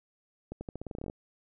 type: accelerating click train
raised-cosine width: 2 ms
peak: -25 dBFS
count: 14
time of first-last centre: 0.52-1.099 s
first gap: 90 ms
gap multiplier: 0.87
effects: none